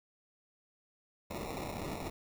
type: noise with sample-and-hold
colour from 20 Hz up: white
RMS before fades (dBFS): -40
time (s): 1.3-2.1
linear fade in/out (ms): 10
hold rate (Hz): 1575
effects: none